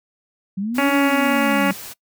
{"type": "linear two-way sweep", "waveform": "sine", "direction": "up then down", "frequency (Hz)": [185, 293.7, 188.5], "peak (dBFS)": -21, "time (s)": [0.57, 1.73], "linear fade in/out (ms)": 10, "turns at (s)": 0.9}
{"type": "noise", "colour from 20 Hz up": "white", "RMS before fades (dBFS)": -35, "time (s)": [0.74, 1.94], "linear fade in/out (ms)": 20}
{"type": "harmonic tone", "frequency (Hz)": 280, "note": "C#4", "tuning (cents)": 18, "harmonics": [1, 2, 3, 4, 5, 6, 7, 8, 9, 10], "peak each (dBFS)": [-20, -23, -25, -26, -27, -28, -28, -29, -30, -30], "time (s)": [0.78, 1.71], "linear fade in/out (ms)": 2}
{"effects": ["noise-tail reverb RT60 0.1 s tail -22 dB re dry"]}